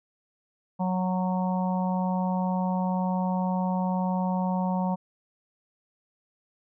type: harmonic tone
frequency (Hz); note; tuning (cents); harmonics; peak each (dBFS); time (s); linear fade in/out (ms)
184.2; F#3; -7; 1 / 3 / 4 / 5 / 6; -25 / -35 / -34 / -32 / -43; 0.79-4.96; 20
effects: none

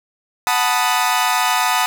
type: chord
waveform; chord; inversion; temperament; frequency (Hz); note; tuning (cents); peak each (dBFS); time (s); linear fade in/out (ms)
sawtooth; B dominant seventh; second; equal; 740 / 880 / 987.8 / 1244.5; F#5 / A5 / B5 / D#6; 0 / 0 / 0 / 0; -17; 0.47-1.86; 0
effects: none

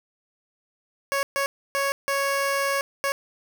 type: tone bursts at uneven times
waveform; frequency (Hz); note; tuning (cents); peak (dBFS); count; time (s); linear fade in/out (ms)
15% pulse; 554.4; C#5; 0; -16; 5; 1.12-1.23 / 1.36-1.46 / 1.75-1.92 / 2.08-2.81 / 3.04-3.12; 0
effects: none

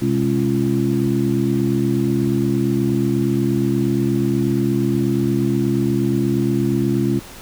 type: harmonic tone with a mistuned harmonic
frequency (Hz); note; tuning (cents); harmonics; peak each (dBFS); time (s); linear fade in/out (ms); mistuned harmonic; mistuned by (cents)
68.4; C#2; -23; 2 / 3 / 4 / 5; -21 / -21 / -21 / -21; 0.01-7.2; 20; 2; -130
effects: pink hiss -38 dBFS RMS until 7.41 s

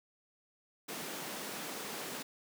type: high-pass noise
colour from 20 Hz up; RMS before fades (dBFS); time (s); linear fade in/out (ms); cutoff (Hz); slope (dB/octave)
pink; -42; 0.88-2.23; 10; 190; 24
effects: none

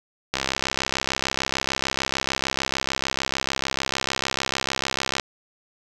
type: click train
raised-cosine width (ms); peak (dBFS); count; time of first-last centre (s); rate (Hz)
0.2; -5; 325; 0.34-5.198; 66.7
effects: none

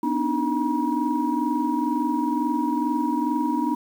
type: tone cluster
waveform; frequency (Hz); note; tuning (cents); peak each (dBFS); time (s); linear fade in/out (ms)
sine; 248.1 / 290.7 / 312.9 / 956; B3 / D4 / D#4 / A#5; +8 / -18 / +10 / +43; -26; 0.03-3.75; 5
effects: tanh soft clip ceiling -10 dBFS + 8-bit

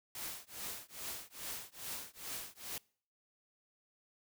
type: noise with tremolo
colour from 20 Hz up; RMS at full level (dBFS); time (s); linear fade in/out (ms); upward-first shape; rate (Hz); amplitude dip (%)
white; -41; 0.15-2.78; 2; triangle; 2.4; 100
effects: noise-tail reverb RT60 0.5 s tail -25 dB re dry

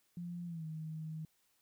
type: tone with pitch glide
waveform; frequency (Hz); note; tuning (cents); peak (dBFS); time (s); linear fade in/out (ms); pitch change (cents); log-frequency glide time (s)
sine; 173.9 to 157.64; F3 to D#3; -7 to +23; -40; 0.17-1.25; 2; -170; 0.46-0.65
effects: white hiss -75 dBFS RMS until 1.61 s

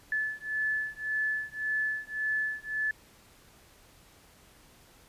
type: beating tone pair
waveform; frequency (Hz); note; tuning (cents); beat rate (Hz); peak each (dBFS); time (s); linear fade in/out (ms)
sine; 1732 / 1733.8; A6 / A6; -28 / -26; 1.8; -32 / -32; 0.12-2.91; 2
effects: pink hiss -58 dBFS RMS until 5.08 s + resampled to 32000 Hz

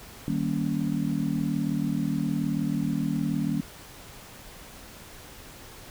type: chord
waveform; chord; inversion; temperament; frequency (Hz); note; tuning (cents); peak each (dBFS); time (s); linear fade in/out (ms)
sine; Eb dominant seventh; none; just; 155.56 / 194.45 / 233.3 / 280; Eb3 / G3 / Bb3 / Db4; 0 / -14 / +2 / +18; -30; 0.28-3.61; 0
effects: pink hiss -46 dBFS RMS until 5.9 s

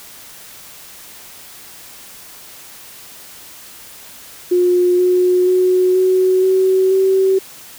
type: tone with pitch steps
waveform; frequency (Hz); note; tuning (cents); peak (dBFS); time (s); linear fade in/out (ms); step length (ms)
sine; 357.7 / 362.5 / 367.3 / 372.2 / 377.2 / 382.3; F4 / F#4 / F#4 / F#4 / F#4 / G4; +41 / -35 / -13 / +10 / +33 / -43; -10; 4.51-7.39; 10; 480
effects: white hiss -38 dBFS RMS until 7.78 s

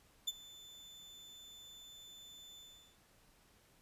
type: tone with ADSR envelope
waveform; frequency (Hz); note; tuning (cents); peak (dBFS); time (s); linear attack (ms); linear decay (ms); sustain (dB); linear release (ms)
35% pulse; 3520; A7; 0; -30; 0.27-2.98; 12; 32; -21; 400
effects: pink hiss -68 dBFS RMS until 3.81 s + resampled to 32000 Hz

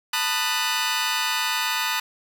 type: chord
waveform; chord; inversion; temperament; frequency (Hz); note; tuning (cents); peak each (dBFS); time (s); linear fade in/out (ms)
15% pulse; B dominant seventh; third; just; 889 / 987.8 / 1234.7 / 1481.6; A5 / B5 / D#6 / F#6; +18 / 0 / -14 / +2; -22; 0.13-2; 5
effects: none

